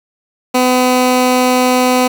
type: tone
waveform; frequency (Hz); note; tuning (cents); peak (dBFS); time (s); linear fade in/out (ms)
15% pulse; 252.4; B3; +38; -3; 0.54-2.08; 10
effects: 7-bit